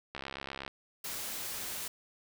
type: click train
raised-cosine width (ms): 0.3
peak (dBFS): -23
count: 37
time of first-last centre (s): 0.15-0.679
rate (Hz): 68.1
type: noise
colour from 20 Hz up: white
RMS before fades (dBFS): -39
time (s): 1.04-1.88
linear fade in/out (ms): 5
effects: none